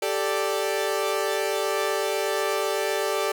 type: chord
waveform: sawtooth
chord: G suspended second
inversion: none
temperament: equal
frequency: 392 / 440 / 587.3 Hz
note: G4 / A4 / D5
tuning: 0 / 0 / 0 cents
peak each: -24 dBFS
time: 0.02-3.32 s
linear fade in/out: 5 ms
effects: none